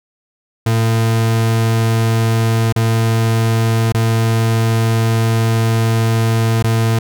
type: tone with dropouts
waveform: 40% pulse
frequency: 113.1 Hz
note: A2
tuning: 48 cents sharp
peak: -11 dBFS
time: 0.66-6.99 s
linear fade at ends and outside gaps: 5 ms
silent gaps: 2.725-2.76 / 3.923-3.944 / 6.626-6.64 s
effects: none